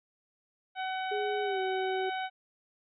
harmonic tone, 753 Hz, F#5, 30 cents sharp, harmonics 1 / 2 / 3 / 4 / 5, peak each -33 / -39 / -43 / -45 / -47 dBFS, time 0.75-2.3 s, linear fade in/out 50 ms
sine tone with pitch glide, 415.3 to 378.6 Hz, G#4 to F#4, 0 to +40 cents, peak -31 dBFS, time 1.11-2.1 s, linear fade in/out 10 ms, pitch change -160 cents, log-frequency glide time 1.43-1.6 s
effects none

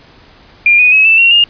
sine tone with pitch steps, 2400 / 2480 / 2563 / 2649 / 2738 / 2829 Hz, D7 / D#7 / E7 / E7 / F7 / F7, +37 / -6 / -49 / +8 / -35 / +22 cents, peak -4 dBFS, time 0.66-1.44 s, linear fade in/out 2 ms, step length 130 ms, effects pink hiss -42 dBFS RMS until 1.49 s + resampled to 11025 Hz

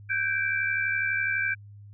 sine tone cluster, 1535 / 1607 / 2334 Hz, G6 / G6 / D7, -37 / +43 / -11 cents, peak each -29 / -29 / -28 dBFS, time 0.09-1.55 s, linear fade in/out 20 ms, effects added 102 Hz sine -44 dBFS peak until 1.93 s

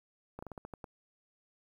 slowing click train, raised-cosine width 1 ms, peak -29 dBFS, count 8, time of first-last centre 0.39-0.842 s, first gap 35 ms, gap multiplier 1.2, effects 10-bit

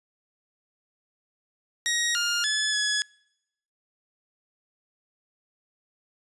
15% pulse tone with pitch steps, 1888 / 1411 / 1717 / 1690 Hz, A#6 / F6 / A6 / G#6, +22 / +17 / -43 / +30 cents, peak -17 dBFS, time 1.86-3.02 s, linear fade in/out 0 ms, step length 290 ms, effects noise-tail reverb RT60 0.8 s tail -25 dB re dry + resampled to 24000 Hz

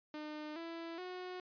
sawtooth tone with pitch steps, 303.2 / 332.6 / 364.8 Hz, D#4 / E4 / F#4, -45 / +16 / -24 cents, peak -39 dBFS, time 0.14-1.4 s, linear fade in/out 2 ms, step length 420 ms, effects resampled to 11025 Hz

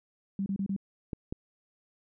sine tone bursts, 196 Hz, G3, in tune, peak -28 dBFS, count 4, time 0.39-0.764 s, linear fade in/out 2 ms, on 71 ms, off 30 ms
clicks, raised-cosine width 3 ms, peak -21 dBFS, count 2, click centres 1.132 / 1.325 s
effects none

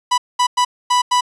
45% pulse tone bursts at uneven times, 987.8 Hz, B5, in tune, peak -12 dBFS, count 5, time 0.11-0.18 / 0.39-0.47 / 0.57-0.65 / 0.9-1.02 / 1.11-1.21 s, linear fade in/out 10 ms, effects resampled to 22050 Hz

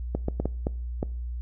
clicks, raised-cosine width 2 ms, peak -13 dBFS, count 6, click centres 0.15 / 0.284 / 0.4 / 0.456 / 0.669 / 1.029 s, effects noise-tail reverb RT60 0.5 s tail -23 dB re dry + added 60 Hz sine -30 dBFS peak until 1.41 s

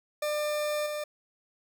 40% pulse tone with level steps, 598 Hz, D5, 31 cents sharp, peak -27 / -31 dBFS, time 0.22-1.04 s, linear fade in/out 5 ms, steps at 0.86 s, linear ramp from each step 5 ms, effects none

